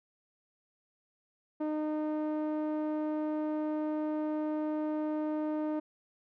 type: tone with low-pass filter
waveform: sawtooth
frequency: 306.2 Hz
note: D#4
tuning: 28 cents flat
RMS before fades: -33 dBFS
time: 1.6-5.8 s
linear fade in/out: 10 ms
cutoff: 770 Hz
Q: 0.87
effects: none